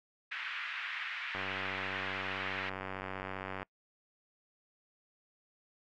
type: band-pass noise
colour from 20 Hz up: pink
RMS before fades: -40 dBFS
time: 0.31-2.7 s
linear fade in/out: 10 ms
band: 1500 to 2700 Hz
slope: 24 dB/octave
type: click train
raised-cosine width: 0.5 ms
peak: -24 dBFS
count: 218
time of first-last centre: 1.35-3.629 s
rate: 95.2 Hz
effects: noise-tail reverb RT60 0.1 s tail -26 dB re dry